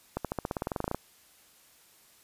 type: accelerating click train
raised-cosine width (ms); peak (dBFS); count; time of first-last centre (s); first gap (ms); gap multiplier
1; -16; 16; 0.17-0.946; 77; 0.94
effects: white hiss -60 dBFS RMS until 2.23 s + resampled to 32000 Hz